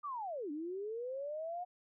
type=linear two-way sweep; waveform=sine; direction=down then up; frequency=1220 to 284.8 to 727 Hz; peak=-38 dBFS; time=0.03-1.65 s; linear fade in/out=20 ms; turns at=0.51 s; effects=none